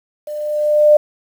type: tone with level ramp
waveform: sine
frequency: 599 Hz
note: D5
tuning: 34 cents sharp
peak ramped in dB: -24 to -4 dBFS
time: 0.27-0.97 s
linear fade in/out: 5 ms
effects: 7-bit